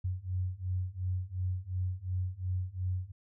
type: beating tone pair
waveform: sine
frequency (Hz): 90.5 / 93.3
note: F#2 / F#2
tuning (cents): -38 / +15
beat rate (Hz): 2.8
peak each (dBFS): -35 / -34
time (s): 0.04-3.12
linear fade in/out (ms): 10
effects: none